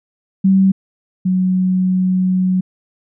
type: tone pair in turn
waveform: sine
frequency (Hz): 191.9 / 185.06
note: G3 / F#3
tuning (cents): -37 / +1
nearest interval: minor second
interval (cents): 62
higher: first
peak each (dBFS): -8 / -12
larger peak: first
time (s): 0.44-0.72 / 1.25-2.61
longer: second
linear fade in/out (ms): 10
effects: none